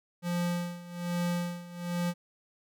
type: tone with tremolo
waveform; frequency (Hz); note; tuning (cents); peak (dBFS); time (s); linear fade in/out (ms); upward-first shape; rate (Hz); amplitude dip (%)
square; 174.61; F3; 0; -28; 0.22-2.14; 50; sine; 1.2; 85
effects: none

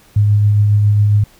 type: tone with tremolo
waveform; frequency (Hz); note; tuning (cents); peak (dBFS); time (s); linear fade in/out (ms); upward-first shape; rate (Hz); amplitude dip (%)
sine; 103.83; G#2; 0; -7; 0.16-1.24; 5; triangle; 7.3; 25
effects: pink hiss -48 dBFS RMS until 1.39 s

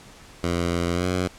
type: tone with pitch glide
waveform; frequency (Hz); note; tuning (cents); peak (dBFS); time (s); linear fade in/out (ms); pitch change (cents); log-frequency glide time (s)
10% pulse; 86.4 to 91.17; F2 to F#2; -18 to -25; -14; 0.43-1.28; 10; +93; 0.93-1.07
effects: pink hiss -47 dBFS RMS until 1.38 s + low-pass 9000 Hz 12 dB/octave

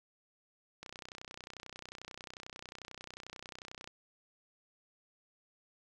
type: click train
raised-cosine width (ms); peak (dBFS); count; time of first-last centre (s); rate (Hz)
0.2; -28; 96; 0.83-3.875; 31.2
effects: none

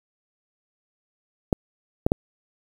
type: clicks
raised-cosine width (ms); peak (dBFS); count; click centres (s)
2; -5; 3; 1.528 / 2.065 / 2.119
effects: 7-bit

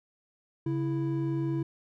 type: tone pair together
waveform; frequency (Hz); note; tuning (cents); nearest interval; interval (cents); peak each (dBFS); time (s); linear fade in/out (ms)
triangle; 138.59 / 329.8; C#3 / E4; 0 / +1; octave + minor third; 1501; -28; 0.66-1.63; 5
effects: none

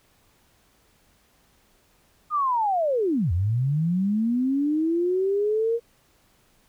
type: linear two-way sweep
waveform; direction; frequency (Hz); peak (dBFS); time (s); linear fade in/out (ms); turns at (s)
sine; down then up; 1244.5 to 81.3 to 471.6; -20; 2.3-5.8; 50; 3.32
effects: pink hiss -62 dBFS RMS until 6.68 s

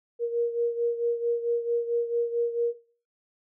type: beating tone pair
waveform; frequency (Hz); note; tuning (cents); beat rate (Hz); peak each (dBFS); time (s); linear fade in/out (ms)
sine; 470 / 474.5; A#4 / A#4; +14 / +31; 4.5; -24 / -31; 0.19-2.75; 50
effects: noise-tail reverb RT60 0.4 s tail -17 dB re dry

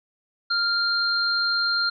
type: tone pair together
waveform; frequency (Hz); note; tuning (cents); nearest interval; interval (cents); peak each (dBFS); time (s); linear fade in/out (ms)
sine; 1396.9 / 4186; F6 / C8; 0 / 0; octave + perfect fifth; 1900; -23; 0.5-1.9; 10
effects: none

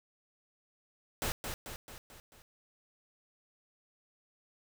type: noise with echo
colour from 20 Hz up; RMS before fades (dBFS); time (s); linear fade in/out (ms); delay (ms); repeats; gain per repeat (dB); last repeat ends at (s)
pink; -34; 1.22-1.32; 0; 220; 5; -5; 2.42
effects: none

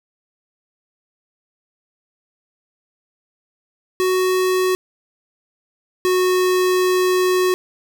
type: tone pair in turn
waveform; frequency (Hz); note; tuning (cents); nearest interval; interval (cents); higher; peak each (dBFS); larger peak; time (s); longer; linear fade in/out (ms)
square; 370.7 / 367.3; F#4 / F#4; +3 / -13; unison; 16; first; -16 / -15; second; 4-4.75 / 6.05-7.54; second; 0
effects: none

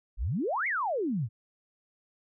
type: exponential two-way sweep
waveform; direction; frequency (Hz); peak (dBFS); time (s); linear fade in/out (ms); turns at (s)
sine; up then down; 41.2 to 2262 to 99; -27; 0.17-1.29; 50; 0.67
effects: none

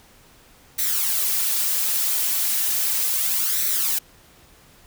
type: noise with flanger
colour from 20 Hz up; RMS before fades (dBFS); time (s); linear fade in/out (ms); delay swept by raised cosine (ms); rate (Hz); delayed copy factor
blue; -22; 0.78-3.99; 10; 0.5 to 6.2; 0.35; +0.6
effects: pink hiss -52 dBFS RMS until 4.86 s

